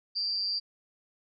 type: tone with amplitude modulation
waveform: sine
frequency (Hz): 4715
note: D8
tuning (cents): +6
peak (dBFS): -25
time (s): 0.15-0.6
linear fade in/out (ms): 20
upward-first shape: sine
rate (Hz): 197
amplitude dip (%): 65
effects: none